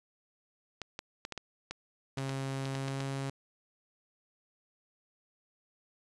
clicks, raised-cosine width 0.2 ms, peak -21 dBFS, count 12, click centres 0.817 / 0.991 / 1.251 / 1.323 / 1.377 / 1.71 / 2.185 / 2.294 / 2.655 / 2.752 / 2.882 / 3.005 s
sawtooth tone with pitch glide, 135.1 to 136.35 Hz, C#3 to C#3, -44 to -28 cents, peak -30 dBFS, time 2.17-3.3 s, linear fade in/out 5 ms, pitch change +16 cents, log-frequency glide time 2.75-3.03 s
effects resampled to 24000 Hz + 10-bit

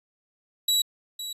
sawtooth tone with echo, 3906 Hz, B7, 20 cents flat, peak -17 dBFS, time 0.68-0.82 s, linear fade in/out 5 ms, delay 510 ms, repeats 1, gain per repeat -12 dB, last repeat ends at 1.33 s, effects resampled to 32000 Hz

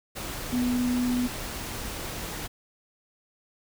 sine tone in noise, 246.9 Hz, B3, in tune, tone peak -23 dBFS, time 0.52-1.28 s, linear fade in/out 20 ms, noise pink, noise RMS -35 dBFS, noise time 0.15-2.48 s, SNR +9 dB, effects none

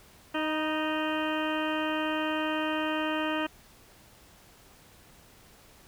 harmonic tone with a mistuned harmonic, 310 Hz, D#4, 6 cents flat, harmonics 1 / 2 / 3 / 4 / 5 / 6 / 8 / 9 / 10, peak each -31 / -34 / -36 / -37 / -38 / -39 / -40 / -41 / -41 dBFS, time 0.34-3.47 s, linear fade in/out 10 ms, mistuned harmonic 3, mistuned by +26 cents, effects pink hiss -56 dBFS RMS until 5.87 s

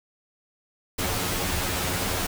pink noise with comb filter, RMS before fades -27 dBFS, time 0.98-2.27 s, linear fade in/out 10 ms, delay 11 ms, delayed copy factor +1, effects none

